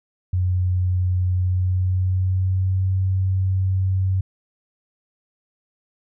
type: tone with pitch glide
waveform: sine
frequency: 91.1 to 94.48 Hz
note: F#2 to F#2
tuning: -26 to +37 cents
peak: -17 dBFS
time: 0.33-4.21 s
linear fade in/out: 5 ms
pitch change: +63 cents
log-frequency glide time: 1.32-2.91 s
effects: none